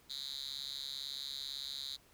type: tone with high-pass filter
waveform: 5% pulse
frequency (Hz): 137.9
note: C#3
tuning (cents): -9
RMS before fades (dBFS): -43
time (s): 0.09-1.97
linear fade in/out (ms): 20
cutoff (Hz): 3900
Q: 8.3
effects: pink hiss -65 dBFS RMS until 2.13 s